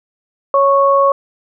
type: tone pair together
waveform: sine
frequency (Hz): 554.4 / 1105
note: C#5 / C#6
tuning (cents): 0 / -6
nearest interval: octave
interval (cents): 1194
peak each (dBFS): -11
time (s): 0.54-1.12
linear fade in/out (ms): 2
effects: none